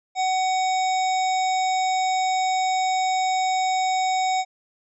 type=harmonic tone; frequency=750 Hz; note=F#5; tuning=23 cents sharp; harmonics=1 / 3 / 5 / 7 / 9 / 10; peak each=-20 / -30 / -34 / -37 / -39 / -40 dBFS; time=0.15-4.45 s; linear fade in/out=50 ms; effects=none